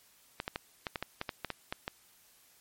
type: clicks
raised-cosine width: 0.3 ms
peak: -18 dBFS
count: 12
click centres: 0.401 / 0.479 / 0.559 / 0.868 / 0.958 / 1.026 / 1.214 / 1.292 / 1.447 / 1.503 / 1.725 / 1.879 s
effects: white hiss -63 dBFS RMS until 2.6 s + MP3 64 kbps